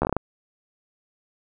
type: slowing click train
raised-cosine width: 1 ms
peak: -8 dBFS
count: 7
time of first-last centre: 0.02-0.166 s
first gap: 13 ms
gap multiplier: 1.25
effects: none